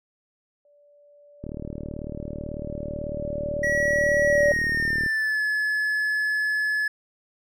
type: tone with exponential growth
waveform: sine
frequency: 581 Hz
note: D5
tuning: 19 cents flat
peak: -16 dBFS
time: 0.65-4.52 s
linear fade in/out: 2 ms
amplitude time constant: 840 ms
type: click train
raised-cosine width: 3 ms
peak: -20 dBFS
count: 139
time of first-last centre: 1.44-5.062 s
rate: 38.1 Hz
type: tone with pitch glide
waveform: triangle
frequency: 1923 to 1713.2 Hz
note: B6 to A6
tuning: -47 to -47 cents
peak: -20 dBFS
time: 3.63-6.88 s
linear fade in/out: 5 ms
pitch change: -200 cents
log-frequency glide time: 4.29-5.42 s
effects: none